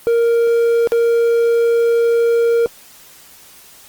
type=tone with dropouts; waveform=triangle; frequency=466.2 Hz; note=A#4; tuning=in tune; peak=-9 dBFS; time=0.07-2.66 s; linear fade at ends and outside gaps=0 ms; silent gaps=0.873-0.92 s; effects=white hiss -43 dBFS RMS until 3.88 s + Opus 24 kbps